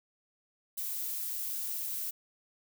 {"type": "noise", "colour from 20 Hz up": "violet", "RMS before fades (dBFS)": -36, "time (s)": [0.77, 2.11], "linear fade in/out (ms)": 10, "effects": []}